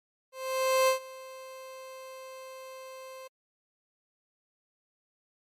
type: tone with ADSR envelope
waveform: 30% pulse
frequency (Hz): 523.3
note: C5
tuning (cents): 0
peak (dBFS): -18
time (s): 0.32-3.28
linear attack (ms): 560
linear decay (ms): 110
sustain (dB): -22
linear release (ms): 11
effects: MP3 64 kbps